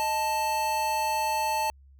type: tone pair together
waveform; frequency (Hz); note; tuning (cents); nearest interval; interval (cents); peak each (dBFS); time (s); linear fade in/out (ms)
square; 623.4 / 880; D#5 / A5; +3 / 0; tritone; 597; -35 / -26; 0-1.7; 0
effects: added 68 Hz sine -51 dBFS peak until 1.99 s